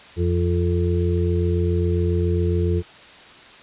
harmonic tone, 87.31 Hz, F2, in tune, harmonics 1 / 2 / 4 / 5, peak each -19 / -26 / -25 / -27 dBFS, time 0.16-2.83 s, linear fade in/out 50 ms, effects white hiss -44 dBFS RMS until 3.62 s + resampled to 8000 Hz

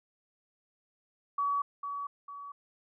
sine tone with echo, 1135 Hz, C#6, 41 cents sharp, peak -27 dBFS, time 1.38-1.62 s, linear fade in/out 5 ms, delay 450 ms, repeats 2, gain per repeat -7 dB, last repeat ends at 2.52 s, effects none

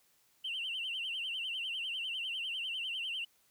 sine tone with vibrato, 2911 Hz, F#7, 29 cents flat, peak -34 dBFS, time 0.44-3.25 s, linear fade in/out 10 ms, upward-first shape sine, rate 10 Hz, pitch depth 140 cents each way, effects tanh soft clip ceiling -31 dBFS + white hiss -70 dBFS RMS until 3.5 s

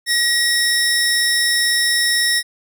30% pulse tone pair together, 1902 / 5380 Hz, A#6 / E8, +34 / +34 cents, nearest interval octave + tritone, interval 1800 cents, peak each -14 dBFS, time 0.06-2.43 s, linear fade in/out 50 ms, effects none

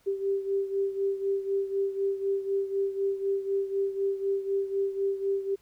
sine beating tone pair, 392 / 396 Hz, G4 / G4, 0 / +18 cents, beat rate 4 Hz, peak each -27 / -32 dBFS, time 0.06-5.56 s, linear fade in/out 20 ms, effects pink hiss -65 dBFS RMS until 5.61 s

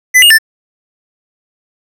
square tone with pitch steps, 2008 / 2851 / 1775 Hz, B6 / F7 / A6, +28 / +35 / +15 cents, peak -3 dBFS, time 0.14-0.386 s, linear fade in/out 20 ms, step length 82 ms, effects none

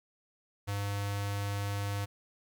square tone with notch filter, 101.1 Hz, G#2, 46 cents flat, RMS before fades -34 dBFS, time 0.67-2.06 s, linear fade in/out 20 ms, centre 210 Hz, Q 0.5, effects 11-bit

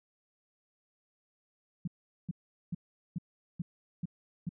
sine tone bursts, 172.2 Hz, F3, 24 cents flat, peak -31 dBFS, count 7, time 1.85-4.492 s, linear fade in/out 5 ms, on 26 ms, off 410 ms, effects none

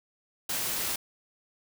white noise, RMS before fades -31 dBFS, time 0.49-0.96 s, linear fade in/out 5 ms, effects none

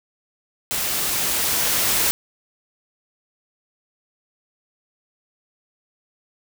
white noise with level ramp, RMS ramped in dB -24 to -19 dBFS, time 0.71-2.11 s, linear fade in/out 0 ms, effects none

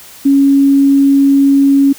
sine tone, 277 Hz, C#4, 1 cent flat, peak -5 dBFS, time 0.25-1.93 s, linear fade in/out 10 ms, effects white hiss -36 dBFS RMS until 1.98 s

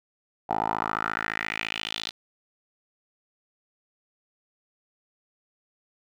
10% pulse tone with band-pass filter sweep, 54.4 Hz, A1, 19 cents flat, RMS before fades -30 dBFS, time 0.49-2.11 s, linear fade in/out 10 ms, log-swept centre 770 to 4000 Hz, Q 3.7, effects none

